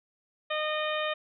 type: harmonic tone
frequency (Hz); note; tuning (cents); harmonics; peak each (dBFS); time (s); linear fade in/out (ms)
613; D#5; -26; 1 / 2 / 3 / 4 / 5 / 6; -31 / -34 / -36 / -37 / -38 / -39; 0.5-1.14; 10
effects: none